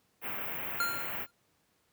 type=band-stop noise; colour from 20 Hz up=white; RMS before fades=-37 dBFS; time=0.21-1.27 s; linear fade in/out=50 ms; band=2800 to 15000 Hz; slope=48 dB/octave
type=tone with exponential decay; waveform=square; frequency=1395 Hz; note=F6; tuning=2 cents flat; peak=-27 dBFS; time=0.8-1.31 s; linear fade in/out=2 ms; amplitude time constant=110 ms
effects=pink hiss -72 dBFS RMS until 1.92 s + high-pass 80 Hz 12 dB/octave